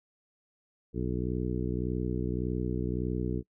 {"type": "harmonic tone", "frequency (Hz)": 61.74, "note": "B1", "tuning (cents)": 0, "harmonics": [1, 2, 3, 4, 5, 6, 7], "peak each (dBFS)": [-35, -35, -35, -39, -37, -38, -39], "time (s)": [0.93, 3.43], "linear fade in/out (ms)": 50, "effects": ["noise-tail reverb RT60 0.1 s tail -26 dB re dry"]}